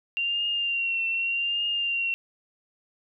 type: tone with vibrato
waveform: sine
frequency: 2765 Hz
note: F7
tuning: 18 cents flat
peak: -24 dBFS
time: 0.17-2.14 s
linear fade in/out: 0 ms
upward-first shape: triangle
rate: 0.84 Hz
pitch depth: 46 cents each way
effects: none